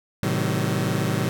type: chord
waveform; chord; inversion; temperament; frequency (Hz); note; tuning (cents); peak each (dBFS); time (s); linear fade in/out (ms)
sawtooth; A diminished seventh; none; just; 110 / 132 / 158.4 / 190.08; A2 / C3 / Eb3 / Gb3; 0 / +16 / +31 / +47; -23; 0.23-1.29; 0
effects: none